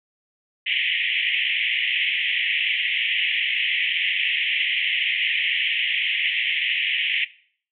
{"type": "band-pass noise", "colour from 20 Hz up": "white", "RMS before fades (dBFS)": -23, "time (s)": [0.66, 7.25], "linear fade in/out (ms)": 10, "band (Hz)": [1900, 3200], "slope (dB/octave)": 96, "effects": ["noise-tail reverb RT60 0.5 s tail -18 dB re dry"]}